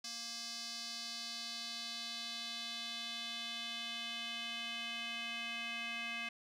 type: tone with band-pass filter sweep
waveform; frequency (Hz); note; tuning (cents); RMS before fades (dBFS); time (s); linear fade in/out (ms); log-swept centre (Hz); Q
square; 233.1; A#3; 0; -43; 0.04-6.29; 5; 5200 to 2500; 3.1
effects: none